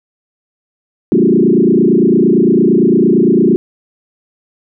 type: tone with frequency modulation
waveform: sine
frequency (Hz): 289.1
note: D4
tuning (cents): -27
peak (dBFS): -6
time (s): 1.12-3.56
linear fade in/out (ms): 0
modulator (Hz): 28.8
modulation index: 3.6
effects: none